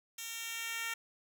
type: tone with high-pass filter sweep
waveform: 10% pulse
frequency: 458.7 Hz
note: A#4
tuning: 28 cents flat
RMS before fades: -40 dBFS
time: 0.18-0.94 s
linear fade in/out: 5 ms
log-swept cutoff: 4200 to 1700 Hz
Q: 0.98
effects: none